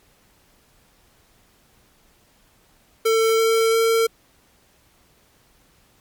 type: tone with pitch steps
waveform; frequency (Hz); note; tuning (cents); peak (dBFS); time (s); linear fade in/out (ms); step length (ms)
square; 448 / 450.9 / 453.7; A4 / A4 / A#4; +31 / +42 / -47; -16; 3.05-4.07; 10; 340
effects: pink hiss -58 dBFS RMS until 6 s + MP3 96 kbps